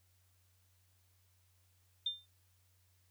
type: tone with exponential decay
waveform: sine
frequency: 3600 Hz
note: A7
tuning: 39 cents sharp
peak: -30 dBFS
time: 2.06-2.26 s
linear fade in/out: 5 ms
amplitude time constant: 42 ms
effects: added 91 Hz sine -70 dBFS peak until 3.1 s + white hiss -75 dBFS RMS until 3.1 s